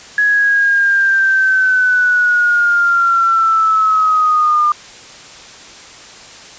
sine linear sweep, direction down, 1679 to 1200 Hz, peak -9 dBFS, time 0.18-4.72 s, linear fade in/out 2 ms, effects white hiss -36 dBFS RMS until 6.58 s + resampled to 16000 Hz

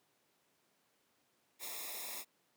white noise with comb filter, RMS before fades -44 dBFS, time 1.59-2.25 s, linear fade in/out 50 ms, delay 0.66 ms, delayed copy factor -0.85, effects pink hiss -75 dBFS RMS until 2.56 s + high-pass 200 Hz 12 dB/octave

